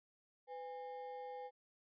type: ring-modulated tone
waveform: triangle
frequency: 659.3 Hz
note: E5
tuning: in tune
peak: -40 dBFS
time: 0.47-1.51 s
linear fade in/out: 50 ms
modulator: 157 Hz
effects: resampled to 11025 Hz